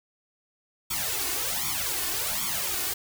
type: noise with flanger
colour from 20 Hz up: white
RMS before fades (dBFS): -29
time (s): 0.9-2.94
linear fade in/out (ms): 10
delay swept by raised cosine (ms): 0.88 to 2.78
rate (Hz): 1.3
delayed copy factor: +0.95
effects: none